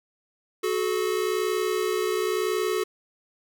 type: tone pair together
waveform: square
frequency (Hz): 370 / 430.9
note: F#4 / A4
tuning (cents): 0 / -36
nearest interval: minor third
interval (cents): 264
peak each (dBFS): -27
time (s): 0.63-2.84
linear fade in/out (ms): 10
effects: none